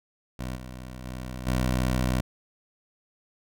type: tone with level steps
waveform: 15% pulse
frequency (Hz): 63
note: B1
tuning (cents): +35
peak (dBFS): -25 / -32 / -28 / -17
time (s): 0.39-2.21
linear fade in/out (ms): 5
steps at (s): 0.55 / 1.04 / 1.46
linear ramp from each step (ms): 20
effects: none